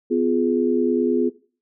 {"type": "chord", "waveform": "sine", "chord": "F diminished", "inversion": "second", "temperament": "just", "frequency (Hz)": [251.4, 349.2, 419.1], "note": ["Cb4", "F4", "Ab4"], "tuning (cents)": [31, 0, 16], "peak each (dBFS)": -21, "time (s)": [0.1, 1.3], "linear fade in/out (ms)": 20, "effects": ["noise-tail reverb RT60 0.4 s tail -18 dB re dry"]}